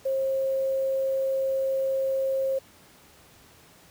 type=tone with quantisation; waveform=sine; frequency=535 Hz; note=C5; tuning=38 cents sharp; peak=-23 dBFS; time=0.05-2.59 s; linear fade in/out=10 ms; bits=8; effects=pink hiss -54 dBFS RMS until 3.9 s + high-pass 60 Hz 12 dB/octave